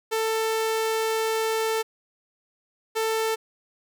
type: tone pair in turn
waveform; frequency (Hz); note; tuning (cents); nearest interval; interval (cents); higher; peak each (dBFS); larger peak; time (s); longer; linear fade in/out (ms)
sawtooth; 444 / 444; A4 / A4; +16 / +16; unison; 0; neither; -19; neither; 0.11-1.83 / 2.95-3.36; first; 20
effects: none